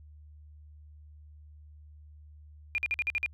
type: tone bursts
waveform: sine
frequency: 2418 Hz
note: D7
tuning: 50 cents sharp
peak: -26 dBFS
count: 7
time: 2.75-3.261 s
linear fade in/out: 0 ms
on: 31 ms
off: 49 ms
effects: added 75 Hz sine -49 dBFS peak until 3.33 s